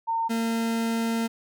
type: tone pair in turn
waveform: sine / 40% pulse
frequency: 911 / 228.2 Hz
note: A#5 / A#3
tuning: -40 / -37 cents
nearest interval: 2 octaves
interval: 2397 cents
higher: first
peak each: -23 dBFS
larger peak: neither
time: 0.07-0.29 / 0.29-1.28 s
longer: second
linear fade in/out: 20 ms
effects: none